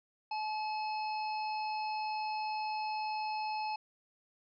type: harmonic tone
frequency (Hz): 859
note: A5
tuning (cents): -42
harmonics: 1 / 3 / 5 / 6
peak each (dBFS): -34 / -44 / -48 / -50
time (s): 0.31-3.76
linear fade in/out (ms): 5
effects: none